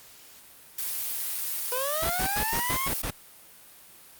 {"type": "noise", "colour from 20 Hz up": "blue", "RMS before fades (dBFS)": -31, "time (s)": [0.78, 3.02], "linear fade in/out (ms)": 5}
{"type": "linear sweep", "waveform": "25% pulse", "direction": "up", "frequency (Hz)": [486.6, 1100], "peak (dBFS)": -25, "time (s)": [1.72, 2.88], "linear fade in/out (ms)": 2}
{"type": "noise bursts", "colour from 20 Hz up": "pink", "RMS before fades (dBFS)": -30, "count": 7, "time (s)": [2.02, 3.109], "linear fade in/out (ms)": 10, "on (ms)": 81, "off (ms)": 87}
{"effects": ["white hiss -51 dBFS RMS until 4.19 s", "Opus 48 kbps"]}